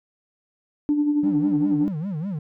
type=tone with tremolo; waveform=sine; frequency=294.4 Hz; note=D4; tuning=4 cents sharp; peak=-15 dBFS; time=0.89-1.88 s; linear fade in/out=0 ms; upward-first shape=sine; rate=11 Hz; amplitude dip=50%
type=tone with vibrato; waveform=triangle; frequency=174.61 Hz; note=F3; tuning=in tune; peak=-23 dBFS; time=1.23-2.39 s; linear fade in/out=5 ms; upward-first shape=sine; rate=5 Hz; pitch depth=280 cents each way
effects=tanh soft clip ceiling -12 dBFS